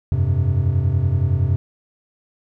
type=chord; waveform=triangle; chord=F suspended second; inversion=none; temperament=equal; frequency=87.31 / 98 / 130.81 Hz; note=F2 / G2 / C3; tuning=0 / 0 / 0 cents; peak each=-18 dBFS; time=0.12-1.56 s; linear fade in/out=0 ms; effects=none